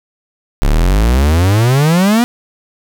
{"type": "exponential sweep", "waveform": "45% pulse", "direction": "up", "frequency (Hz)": [33.17, 246.9], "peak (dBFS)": -8, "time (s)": [0.62, 2.24], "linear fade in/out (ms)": 0, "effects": []}